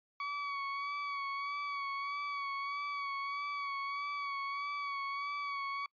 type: tone with vibrato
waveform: 30% pulse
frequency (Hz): 1129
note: C#6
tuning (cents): +31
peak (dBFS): -33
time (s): 0.2-5.86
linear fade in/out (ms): 2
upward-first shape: sine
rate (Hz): 1.6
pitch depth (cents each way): 33
effects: noise-tail reverb RT60 0.1 s tail -26 dB re dry + resampled to 11025 Hz